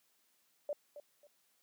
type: tone with echo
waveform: sine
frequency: 585 Hz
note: D5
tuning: 7 cents flat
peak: -34 dBFS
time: 0.69-0.73 s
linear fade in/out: 2 ms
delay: 270 ms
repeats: 2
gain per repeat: -12 dB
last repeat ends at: 1.27 s
effects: white hiss -74 dBFS RMS until 1.62 s + high-pass 150 Hz 12 dB/octave